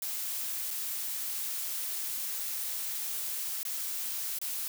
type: noise with dropouts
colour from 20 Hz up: blue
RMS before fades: -35 dBFS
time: 0.02-4.68 s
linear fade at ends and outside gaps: 1 ms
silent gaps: 0.706-0.71 / 3.631-3.651 / 4.387-4.415 s
effects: none